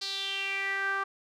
sawtooth tone with band-pass filter sweep, 392 Hz, G4, in tune, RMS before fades -32 dBFS, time 0.01-1.04 s, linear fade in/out 10 ms, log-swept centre 4500 to 1300 Hz, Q 5.6, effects none

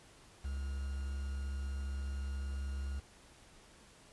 triangle tone with quantisation, 68.3 Hz, C#2, 25 cents flat, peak -34 dBFS, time 0.44-3 s, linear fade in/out 10 ms, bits 9, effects pink hiss -60 dBFS RMS until 4.12 s + resampled to 24000 Hz

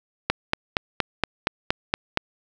click train, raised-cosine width 0.3 ms, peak -3 dBFS, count 9, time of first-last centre 0.3-2.174 s, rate 4.27 Hz, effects none

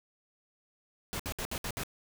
pink noise bursts, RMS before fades -36 dBFS, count 6, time 1.13-1.835 s, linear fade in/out 0 ms, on 65 ms, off 63 ms, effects none

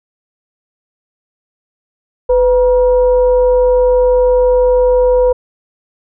sine tone with frequency modulation, 500 Hz, B4, 21 cents sharp, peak -7 dBFS, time 2.29-5.33 s, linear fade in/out 10 ms, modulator 454 Hz, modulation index 0.4, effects none

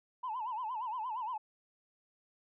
sine tone with vibrato, 937 Hz, A#5, 9 cents sharp, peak -34 dBFS, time 0.23-1.38 s, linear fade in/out 10 ms, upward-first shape sine, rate 8.6 Hz, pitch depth 170 cents each way, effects tanh soft clip ceiling -31 dBFS

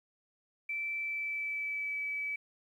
sine tone with pitch glide, 2329 to 2294 Hz, D7 to D7, -15 to -41 cents, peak -33 dBFS, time 0.69-2.36 s, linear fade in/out 5 ms, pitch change -26 cents, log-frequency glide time 0.94-1.99 s, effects 11-bit

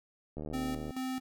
click train, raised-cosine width 2 ms, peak -27 dBFS, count 42, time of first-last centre 0.37-0.907 s, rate 76.3 Hz
square tone with tremolo, 259.1 Hz, C4, 17 cents flat, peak -34 dBFS, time 0.53-1.2 s, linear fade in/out 10 ms, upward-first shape square, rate 2.3 Hz, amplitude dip 70%
effects none

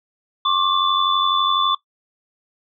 sine tone cluster, 1076 / 1168 / 3490 Hz, C6 / D6 / A7, +48 / -10 / -15 cents, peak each -20 dBFS, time 0.45-1.75 s, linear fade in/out 5 ms, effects noise-tail reverb RT60 0.1 s tail -18 dB re dry

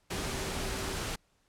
sine tone in noise, 387.1 Hz, G4, 22 cents flat, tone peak -43 dBFS, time 0.11-1 s, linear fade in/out 10 ms, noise pink, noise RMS -35 dBFS, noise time 0.1-1.16 s, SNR -11 dB, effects pink hiss -71 dBFS RMS until 1.48 s + low-pass 10000 Hz 12 dB/octave

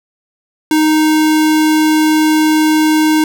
square tone, 310.4 Hz, D#4, 4 cents flat, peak -9 dBFS, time 0.71-3.24 s, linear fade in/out 2 ms, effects none

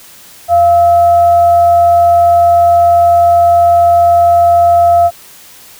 sine tone with frequency modulation, 690 Hz, F5, 21 cents flat, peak -4 dBFS, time 0.48-5.11 s, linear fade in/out 50 ms, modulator 603 Hz, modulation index 0.22, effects white hiss -37 dBFS RMS until 5.79 s

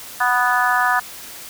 harmonic tone, 246.8 Hz, B3, 1 cent flat, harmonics 3 / 4 / 5 / 6 / 7, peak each -21 / -21 / -21 / -21 / -21 dBFS, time 0.2-1 s, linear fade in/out 10 ms, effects white hiss -36 dBFS RMS until 1.49 s

